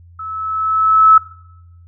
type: tone with level ramp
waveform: sine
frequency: 1301 Hz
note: E6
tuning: 23 cents flat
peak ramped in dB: -25 to -3 dBFS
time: 0.19-1.18 s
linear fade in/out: 5 ms
effects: noise-tail reverb RT60 0.8 s tail -20 dB re dry + added 86 Hz sine -40 dBFS peak until 1.87 s